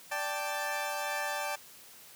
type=chord; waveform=20% pulse; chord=D suspended fourth; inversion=none; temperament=equal; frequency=587.3 / 784 / 880 Hz; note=D5 / G5 / A5; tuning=0 / 0 / 0 cents; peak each=-32 dBFS; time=0.11-1.56 s; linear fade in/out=10 ms; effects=white hiss -53 dBFS RMS until 2.15 s + high-pass 80 Hz 12 dB/octave